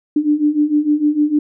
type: beating tone pair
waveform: sine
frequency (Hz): 293.7 / 300.3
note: D4 / D4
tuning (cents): 0 / +39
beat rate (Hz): 6.6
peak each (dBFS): -17 / -14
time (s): 0.16-1.39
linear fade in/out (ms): 5
effects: none